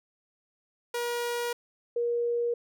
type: tone pair in turn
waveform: sawtooth / sine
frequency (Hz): 478.2 / 474.6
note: A#4 / A#4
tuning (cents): +44 / +31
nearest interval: unison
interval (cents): 13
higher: first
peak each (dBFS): -25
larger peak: neither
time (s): 0.94-1.53 / 1.96-2.54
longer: first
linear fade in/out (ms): 5
effects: none